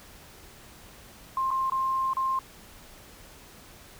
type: tone with dropouts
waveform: sine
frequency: 1057 Hz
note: C6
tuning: 17 cents sharp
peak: -24 dBFS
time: 1.37-2.39 s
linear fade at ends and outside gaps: 2 ms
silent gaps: 1.506-1.512 / 1.699-1.72 / 2.134-2.168 s
effects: pink hiss -50 dBFS RMS until 3.99 s